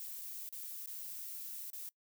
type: noise with dropouts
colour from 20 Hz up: violet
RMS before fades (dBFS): -45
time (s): 0-1.89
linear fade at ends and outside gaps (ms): 0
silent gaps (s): 0.213-0.217 / 0.49-0.526 / 0.859-0.874 / 1.702-1.732
effects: noise-tail reverb RT60 0.1 s tail -23 dB re dry